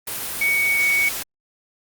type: tone in noise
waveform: sine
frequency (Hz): 2237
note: C#7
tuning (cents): +15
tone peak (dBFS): -16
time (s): 0.41-1.09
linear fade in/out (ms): 5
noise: white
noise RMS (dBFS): -28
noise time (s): 0.07-1.23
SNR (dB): +9
effects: Opus 32 kbps